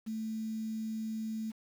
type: tone with quantisation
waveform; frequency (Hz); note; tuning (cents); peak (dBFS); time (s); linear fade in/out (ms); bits
sine; 220; A3; 0; -34; 0.06-1.52; 20; 9
effects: none